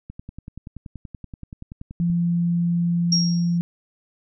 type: click train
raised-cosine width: 5 ms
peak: -23 dBFS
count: 22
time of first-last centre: 0.1-2.1 s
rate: 10.5 Hz
type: tone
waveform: sine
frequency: 171.9 Hz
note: F3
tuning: 27 cents flat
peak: -18 dBFS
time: 2-3.61 s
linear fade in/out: 0 ms
type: tone with exponential decay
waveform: sine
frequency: 5588 Hz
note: F8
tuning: in tune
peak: -15 dBFS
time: 3.12-3.58 s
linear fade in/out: 5 ms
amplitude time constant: 100 ms
effects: none